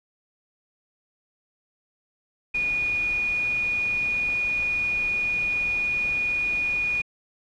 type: tone in noise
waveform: sine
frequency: 2452 Hz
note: D#7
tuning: 26 cents flat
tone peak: -22 dBFS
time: 2.54-7.02 s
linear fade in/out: 10 ms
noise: pink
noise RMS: -40 dBFS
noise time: 2.54-7.02 s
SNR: +15 dB
effects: low-pass 5000 Hz 12 dB/octave